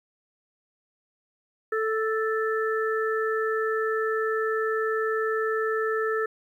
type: harmonic tone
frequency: 440 Hz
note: A4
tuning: in tune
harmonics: 1 / 3 / 4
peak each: -25 / -30 / -31 dBFS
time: 1.72-6.26 s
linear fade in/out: 5 ms
effects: 10-bit